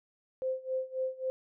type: tone with tremolo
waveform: sine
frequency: 520 Hz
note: C5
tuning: 11 cents flat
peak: -28 dBFS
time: 0.42-1.3 s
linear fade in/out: 0 ms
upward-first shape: sine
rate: 3.7 Hz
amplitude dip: 90%
effects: none